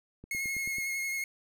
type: click train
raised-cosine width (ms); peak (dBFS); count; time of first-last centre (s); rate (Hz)
3; -33; 6; 0.24-0.784; 9.19
type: tone with vibrato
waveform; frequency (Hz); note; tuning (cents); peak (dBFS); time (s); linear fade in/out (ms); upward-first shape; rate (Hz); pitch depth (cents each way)
45% pulse; 2161; C#7; -45; -31; 0.31-1.24; 2; triangle; 11; 23
effects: none